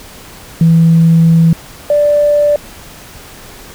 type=tone pair in turn; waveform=sine; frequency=164.81 / 587.3 Hz; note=E3 / D5; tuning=0 / 0 cents; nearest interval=octave + minor seventh; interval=2200 cents; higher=second; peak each=-3 / -6 dBFS; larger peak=first; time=0.61-1.53 / 1.9-2.56 s; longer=first; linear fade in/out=2 ms; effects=tanh soft clip ceiling 0 dBFS + pink hiss -34 dBFS RMS until 3.74 s